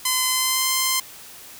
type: tone with pitch glide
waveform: 5% pulse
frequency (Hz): 1026 to 1042.7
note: C6 to C6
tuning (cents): -34 to -6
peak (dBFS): -7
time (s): 0.05-1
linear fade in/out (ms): 5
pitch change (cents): +28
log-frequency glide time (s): 0.28-0.7
effects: white hiss -42 dBFS RMS until 1.59 s